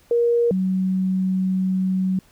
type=tone pair in turn; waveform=sine; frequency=472.4 / 187.47 Hz; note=A#4 / F#3; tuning=+23 / +23 cents; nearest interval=octave + major third; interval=1600 cents; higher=first; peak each=-15 / -18 dBFS; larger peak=first; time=0.11-0.51 / 0.51-2.19 s; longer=second; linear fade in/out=2 ms; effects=pink hiss -56 dBFS RMS until 2.31 s